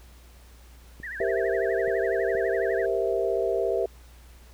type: clicks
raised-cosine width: 3 ms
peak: -31 dBFS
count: 4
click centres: 1.001 / 1.203 / 1.878 / 2.351 s
type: tone with vibrato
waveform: sine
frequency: 1753 Hz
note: A6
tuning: 7 cents flat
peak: -33 dBFS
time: 1.03-2.86 s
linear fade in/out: 5 ms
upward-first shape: triangle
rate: 12 Hz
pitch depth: 230 cents each way
type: chord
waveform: sine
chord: C dominant seventh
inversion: second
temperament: equal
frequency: 392 / 466.2 / 523.3 / 659.3 Hz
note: G4 / Bb4 / C5 / E5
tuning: 0 / 0 / 0 / 0 cents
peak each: -27 / -28 / -31 / -28 dBFS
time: 1.2-3.86 s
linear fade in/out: 5 ms
effects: added 60 Hz sine -48 dBFS peak until 4.53 s + pink hiss -56 dBFS RMS until 4.53 s